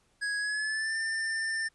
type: tone with pitch glide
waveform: square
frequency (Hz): 1662 to 1791.6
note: G#6 to A6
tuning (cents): +1 to +31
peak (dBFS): -30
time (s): 0.21-1.69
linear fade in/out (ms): 20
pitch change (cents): +130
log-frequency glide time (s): 0.38-0.97
effects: pink hiss -69 dBFS RMS until 1.74 s + resampled to 24000 Hz